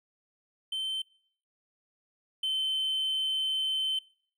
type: tone pair in turn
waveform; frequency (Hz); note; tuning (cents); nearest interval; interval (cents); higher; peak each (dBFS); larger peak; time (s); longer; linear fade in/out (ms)
triangle; 3093 / 3077; G7 / G7; -24 / -33; unison; 9; first; -28 / -25; second; 0.72-1.02 / 2.43-3.99; second; 5
effects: noise-tail reverb RT60 0.6 s tail -25 dB re dry + tanh soft clip ceiling -22 dBFS